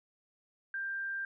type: tone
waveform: sine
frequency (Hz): 1585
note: G6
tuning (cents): +19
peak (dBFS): -34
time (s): 0.74-1.25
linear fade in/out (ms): 2
effects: none